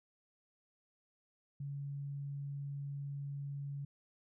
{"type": "tone", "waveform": "sine", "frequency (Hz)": 141.1, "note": "C#3", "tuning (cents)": 31, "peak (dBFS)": -39, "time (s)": [1.6, 3.85], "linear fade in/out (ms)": 5, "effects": []}